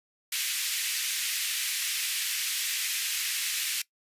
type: high-pass noise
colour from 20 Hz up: pink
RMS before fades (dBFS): -30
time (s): 0.32-3.82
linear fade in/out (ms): 5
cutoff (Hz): 2100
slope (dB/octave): 24
effects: noise-tail reverb RT60 0.1 s tail -20 dB re dry + resampled to 32000 Hz